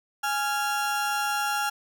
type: tone pair together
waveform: 35% pulse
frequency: 830.6 / 1386.3 Hz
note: G#5 / F6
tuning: 0 / -13 cents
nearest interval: major sixth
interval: 887 cents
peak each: -26 dBFS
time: 0.23-1.7 s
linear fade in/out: 10 ms
effects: none